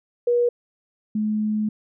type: tone pair in turn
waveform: sine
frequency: 481.3 / 213.6 Hz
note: B4 / G#3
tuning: -45 / +49 cents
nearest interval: octave + major second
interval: 1406 cents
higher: first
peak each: -16 / -20 dBFS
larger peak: first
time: 0.27-0.49 / 1.15-1.69 s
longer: second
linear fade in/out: 5 ms
effects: none